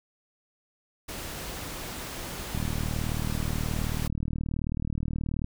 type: noise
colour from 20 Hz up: pink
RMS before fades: -37 dBFS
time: 1.08-4.08 s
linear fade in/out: 10 ms
type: click train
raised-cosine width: 5 ms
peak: -18 dBFS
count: 113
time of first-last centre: 2.55-5.444 s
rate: 38.7 Hz
effects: none